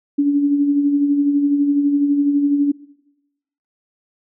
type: tone with tremolo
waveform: sine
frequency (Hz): 286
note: D4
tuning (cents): -46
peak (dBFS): -11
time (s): 0.18-2.72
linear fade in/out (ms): 10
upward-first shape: sine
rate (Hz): 12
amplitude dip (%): 45
effects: noise-tail reverb RT60 1.0 s tail -23 dB re dry